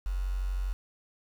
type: tone with quantisation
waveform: sine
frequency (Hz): 46.25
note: F#1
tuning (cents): 0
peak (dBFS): -28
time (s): 0.06-0.73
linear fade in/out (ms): 0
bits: 8
effects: none